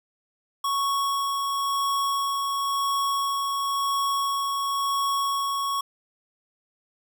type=tone with tremolo; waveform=square; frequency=1108.7 Hz; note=C#6; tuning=in tune; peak=-23 dBFS; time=0.64-5.81 s; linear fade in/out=5 ms; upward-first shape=sine; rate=0.96 Hz; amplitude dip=25%; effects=none